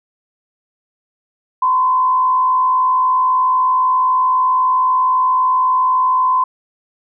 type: tone with frequency modulation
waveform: sine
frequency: 1023 Hz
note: C6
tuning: 39 cents flat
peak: -11 dBFS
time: 1.62-6.44 s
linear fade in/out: 5 ms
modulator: 63.8 Hz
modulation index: 0.43
effects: none